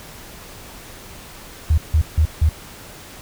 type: tone bursts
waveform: sine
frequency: 77.78 Hz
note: D#2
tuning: in tune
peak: -11 dBFS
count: 4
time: 1.7-2.492 s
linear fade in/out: 5 ms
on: 78 ms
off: 160 ms
effects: pink hiss -39 dBFS RMS until 3.21 s